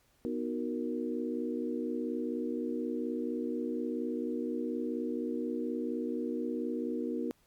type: chord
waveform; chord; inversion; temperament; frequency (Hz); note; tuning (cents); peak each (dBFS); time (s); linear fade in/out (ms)
sine; B major seventh; none; equal; 246.9 / 311.1 / 370 / 466.2; B3 / D#4 / F#4 / A#4; 0 / 0 / 0 / 0; -35 / -37 / -39 / -38; 0.25-7.31; 0
effects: pink hiss -69 dBFS RMS until 7.46 s + MP3 96 kbps